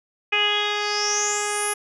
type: tone with low-pass filter sweep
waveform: 10% pulse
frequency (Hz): 415.3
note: G#4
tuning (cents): 0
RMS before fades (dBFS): -23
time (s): 0.32-1.74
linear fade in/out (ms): 10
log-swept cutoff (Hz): 2600 to 11000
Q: 9.2
effects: none